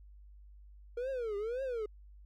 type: tone with vibrato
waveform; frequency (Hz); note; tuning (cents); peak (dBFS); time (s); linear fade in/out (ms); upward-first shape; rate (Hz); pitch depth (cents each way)
triangle; 466.2; A#4; 0; -32; 0.97-1.86; 5; triangle; 1.9; 280
effects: added 50 Hz sine -52 dBFS peak until 2.25 s